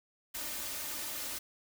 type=noise with comb filter; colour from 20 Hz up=white; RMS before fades=-39 dBFS; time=0.34-1.39 s; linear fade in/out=10 ms; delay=3.3 ms; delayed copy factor=+0.6; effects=none